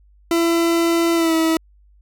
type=tone with pitch glide; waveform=40% pulse; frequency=335.7 to 323.7 Hz; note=E4 to E4; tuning=+32 to -31 cents; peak=-14 dBFS; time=0.31-1.57 s; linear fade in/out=2 ms; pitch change=-63 cents; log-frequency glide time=1.15-1.34 s; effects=added 50 Hz sine -49 dBFS peak until 2.01 s